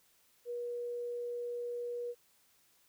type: tone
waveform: sine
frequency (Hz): 481.1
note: B4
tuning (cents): -45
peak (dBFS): -36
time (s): 0.45-2.15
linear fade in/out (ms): 50
effects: white hiss -69 dBFS RMS until 2.88 s